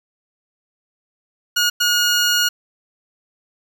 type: tone bursts at uneven times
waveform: 15% pulse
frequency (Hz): 1440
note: F#6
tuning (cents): -47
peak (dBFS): -8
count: 2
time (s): 1.56-1.7 / 1.8-2.49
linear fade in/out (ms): 10
effects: none